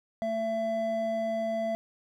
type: tone pair together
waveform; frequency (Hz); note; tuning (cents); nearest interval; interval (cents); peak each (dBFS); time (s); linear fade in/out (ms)
triangle; 223.2 / 668.8; A3 / E5; +25 / +25; octave + perfect fifth; 1900; -33 / -26; 0.22-1.75; 0
effects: none